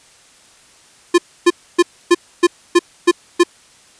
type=tone bursts; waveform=square; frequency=349.2 Hz; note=F4; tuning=in tune; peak=-7 dBFS; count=8; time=1.14-3.436 s; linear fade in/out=10 ms; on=42 ms; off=280 ms; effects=white hiss -48 dBFS RMS until 3.99 s + resampled to 22050 Hz